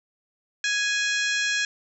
harmonic tone with a mistuned harmonic, 830.6 Hz, G#5, in tune, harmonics 2 / 3 / 4 / 5 / 6 / 7 / 8 / 9, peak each -25 / -29 / -31 / -33 / -35 / -36 / -37 / -38 dBFS, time 0.64-1.65 s, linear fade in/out 2 ms, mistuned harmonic 6, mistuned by +100 cents, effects none

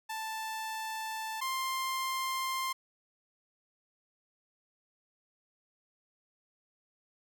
sawtooth tone pair in turn, 881 / 1052.4 Hz, A5 / C6, +2 / +10 cents, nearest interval minor third, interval 308 cents, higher second, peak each -32 / -28 dBFS, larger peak second, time 0.09-1.41 / 1.41-2.73 s, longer neither, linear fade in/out 10 ms, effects none

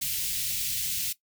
white band-stop noise, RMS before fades -30 dBFS, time 0.01-1.13 s, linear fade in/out 10 ms, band 170 to 2400 Hz, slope 24 dB/octave, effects noise-tail reverb RT60 0.1 s tail -17 dB re dry

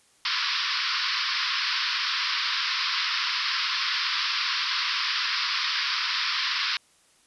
white band-pass noise, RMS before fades -27 dBFS, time 0.25-6.77 s, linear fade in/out 2 ms, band 1000 to 5300 Hz, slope 96 dB/octave, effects white hiss -61 dBFS RMS until 7.26 s + resampled to 24000 Hz

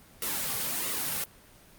white noise with flanger, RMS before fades -31 dBFS, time 0.22-1.24 s, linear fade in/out 2 ms, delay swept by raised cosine 1.2 to 3.1 ms, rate 1.5 Hz, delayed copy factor -0.7, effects pink hiss -55 dBFS RMS until 1.78 s + Opus 24 kbps

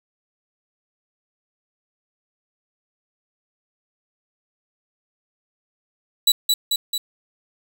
sawtooth tone with echo, 3938 Hz, B7, 6 cents flat, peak -9 dBFS, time 6.27-6.32 s, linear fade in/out 5 ms, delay 220 ms, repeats 3, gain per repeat -3 dB, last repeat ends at 6.98 s, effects none

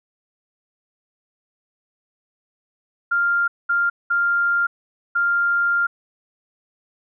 sine tone bursts at uneven times, 1396.9 Hz, F6, in tune, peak -16 dBFS, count 4, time 3.11-3.48 / 3.69-3.9 / 4.1-4.67 / 5.15-5.87 s, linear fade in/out 10 ms, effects none

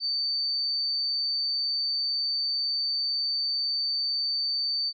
sine tone, 4571 Hz, D8, 48 cents flat, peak -25 dBFS, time 0-4.93 s, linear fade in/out 50 ms, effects none

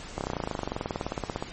slowing click train, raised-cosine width 1 ms, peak -15 dBFS, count 29, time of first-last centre 0.18-1.425 s, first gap 29 ms, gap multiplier 1.03, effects pink hiss -42 dBFS RMS until 1.52 s + MP3 32 kbps

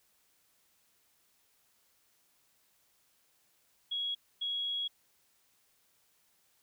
sine tone bursts at uneven times, 3322 Hz, G#7, in tune, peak -32 dBFS, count 2, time 3.91-4.15 / 4.41-4.88 s, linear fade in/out 10 ms, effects white hiss -71 dBFS RMS until 6.62 s

